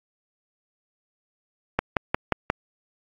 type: click train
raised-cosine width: 0.5 ms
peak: -5 dBFS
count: 5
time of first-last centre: 1.79-2.5 s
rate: 5.63 Hz
effects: AAC 64 kbps